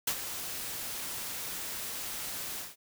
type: noise with ADSR envelope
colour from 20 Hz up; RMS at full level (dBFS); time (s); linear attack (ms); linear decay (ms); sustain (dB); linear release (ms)
white; -28; 0.07-2.76; 6; 67; -10; 180
effects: none